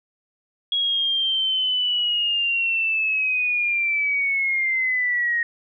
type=linear sweep; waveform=sine; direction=down; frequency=3322 to 1864.7 Hz; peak=-19 dBFS; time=0.72-5.43 s; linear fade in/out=2 ms; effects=none